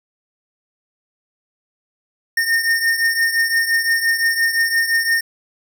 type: beating tone pair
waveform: square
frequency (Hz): 1827 / 1832.8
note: A#6 / A#6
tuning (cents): -35 / -30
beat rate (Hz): 5.8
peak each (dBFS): -17 / -22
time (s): 2.37-5.21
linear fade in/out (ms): 5
effects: none